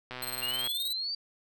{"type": "click train", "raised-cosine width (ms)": 0.3, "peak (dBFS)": -23, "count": 72, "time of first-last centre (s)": [0.11, 0.673], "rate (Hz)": 126}
{"type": "tone with tremolo", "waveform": "10% pulse", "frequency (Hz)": 4186, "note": "C8", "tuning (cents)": 0, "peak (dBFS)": -26, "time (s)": [0.22, 0.93], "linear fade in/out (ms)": 5, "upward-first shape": "square", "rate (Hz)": 19, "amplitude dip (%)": 65}
{"type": "exponential sweep", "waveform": "sine", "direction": "up", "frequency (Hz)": [2765, 4699], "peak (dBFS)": -31, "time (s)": [0.42, 1.15], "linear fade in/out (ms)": 5}
{"effects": []}